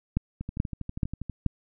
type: two click trains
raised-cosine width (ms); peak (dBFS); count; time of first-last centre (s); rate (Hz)
5; -11 / -21; 4 / 12; 0.17-1.463 / 0.41-1.297; 2.32 / 12.4
effects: none